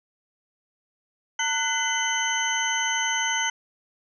sine tone cluster, 903 / 1483 / 2038 / 3026 / 6200 Hz, A5 / F#6 / C7 / F#7 / G8, +45 / +4 / -46 / +38 / -20 cents, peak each -29 dBFS, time 1.39-3.5 s, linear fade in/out 5 ms, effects none

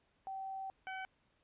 sine / 20% pulse tone pair in turn, 771 / 759.5 Hz, G5 / F#5, -29 / +45 cents, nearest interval unison, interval 26 cents, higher first, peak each -40 / -36 dBFS, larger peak second, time 0.27-0.7 / 0.87-1.05 s, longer first, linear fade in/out 0 ms, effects pink hiss -75 dBFS RMS until 1.43 s + resampled to 8000 Hz

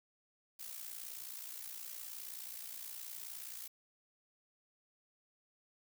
blue noise with amplitude modulation, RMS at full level -44 dBFS, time 0.59-3.68 s, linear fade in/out 10 ms, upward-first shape sine, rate 59.1 Hz, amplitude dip 65%, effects none

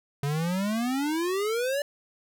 square exponential sweep, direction up, 138.59 to 587.3 Hz, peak -26 dBFS, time 0.23-1.82 s, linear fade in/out 2 ms, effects none

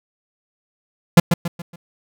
45% pulse tone with echo, 171.3 Hz, F3, 33 cents flat, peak -4 dBFS, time 1.17-1.2 s, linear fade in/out 5 ms, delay 140 ms, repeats 4, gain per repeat -8 dB, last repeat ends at 1.76 s, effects none

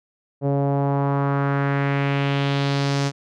sawtooth tone with low-pass filter sweep, 140 Hz, C#3, 18 cents sharp, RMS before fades -21 dBFS, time 0.41-3.12 s, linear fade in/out 50 ms, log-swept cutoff 560 to 6100 Hz, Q 2, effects none

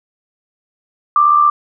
sine tone with amplitude modulation, 1182 Hz, D6, 11 cents sharp, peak -5 dBFS, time 1.16-1.5 s, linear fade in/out 2 ms, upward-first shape sine, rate 76.2 Hz, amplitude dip 55%, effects none

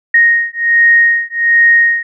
sine beating tone pair, 1864.7 / 1866 Hz, A#6 / A#6, 0 / +1 cents, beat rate 1.3 Hz, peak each -10 dBFS, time 0.14-2.03 s, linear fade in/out 5 ms, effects none

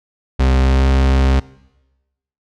40% pulse tone with pitch glide, 65.41 to 66.48 Hz, C2 to C2, 0 to +28 cents, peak -10 dBFS, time 0.39-1.4 s, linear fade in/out 10 ms, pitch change +28 cents, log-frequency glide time 0.63-0.84 s, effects noise-tail reverb RT60 1.0 s tail -21 dB re dry + low-pass 5000 Hz 12 dB/octave

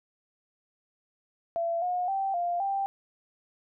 sine tone with pitch steps, 675 / 720 / 779 / 698 / 787 Hz, E5 / F#5 / G5 / F5 / G5, +41 / -47 / -11 / -1 / +7 cents, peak -26 dBFS, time 1.56-2.86 s, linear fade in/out 0 ms, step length 260 ms, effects none

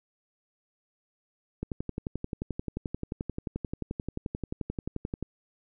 click train, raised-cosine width 3 ms, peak -19 dBFS, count 42, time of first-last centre 1.63-5.226 s, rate 11.4 Hz, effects none

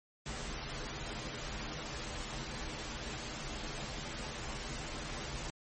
pink noise with comb filter, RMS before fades -41 dBFS, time 0.26-5.5 s, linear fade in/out 0 ms, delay 11 ms, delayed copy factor -0.95, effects MP3 32 kbps

